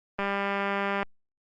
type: click train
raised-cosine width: 0.5 ms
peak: -14 dBFS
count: 168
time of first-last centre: 0.19-1.029 s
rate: 199 Hz
effects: Opus 32 kbps